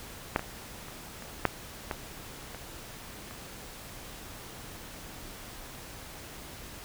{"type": "clicks", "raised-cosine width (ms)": 0.5, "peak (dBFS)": [-9, -19, -30, -29, -7, -16, -26, -28], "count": 8, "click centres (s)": [0.361, 0.394, 0.884, 1.223, 1.453, 1.912, 2.547, 3.31], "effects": ["pink hiss -45 dBFS RMS until 6.84 s"]}